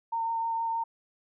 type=tone with vibrato; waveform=sine; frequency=913 Hz; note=A#5; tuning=36 cents flat; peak=-27 dBFS; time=0.12-0.84 s; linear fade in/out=10 ms; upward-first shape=triangle; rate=6.4 Hz; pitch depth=15 cents each way; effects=none